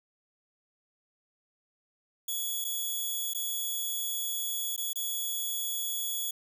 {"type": "tone with dropouts", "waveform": "5% pulse", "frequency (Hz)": 3382, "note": "G#7", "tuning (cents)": 31, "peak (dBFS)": -23, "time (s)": [2.28, 6.31], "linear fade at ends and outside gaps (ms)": 5, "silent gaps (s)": [[2.644, 2.648], [3.336, 3.347], [4.764, 4.777], [4.932, 4.957]], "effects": []}